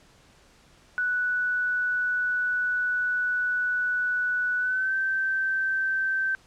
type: tone with pitch glide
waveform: sine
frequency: 1480 to 1552.7 Hz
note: F#6 to G6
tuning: 0 to -17 cents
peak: -23 dBFS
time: 0.98-6.35 s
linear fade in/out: 0 ms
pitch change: +83 cents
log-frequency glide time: 4.58-4.94 s
effects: pink hiss -57 dBFS RMS until 6.46 s + low-pass 8000 Hz 12 dB/octave